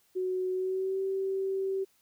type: tone with pitch glide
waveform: sine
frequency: 370 to 385.5 Hz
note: F#4 to G4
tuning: 0 to -29 cents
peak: -28 dBFS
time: 0.15-1.85 s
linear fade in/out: 20 ms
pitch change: +71 cents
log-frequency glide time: 0.52-1.01 s
effects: white hiss -68 dBFS RMS until 2.01 s